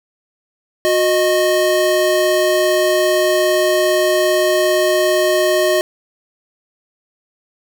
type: tone pair together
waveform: square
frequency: 363.9 / 619 Hz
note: F#4 / D#5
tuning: -29 / -9 cents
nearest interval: major sixth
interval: 920 cents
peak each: -17 / -15 dBFS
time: 0.85-5.81 s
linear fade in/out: 0 ms
effects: none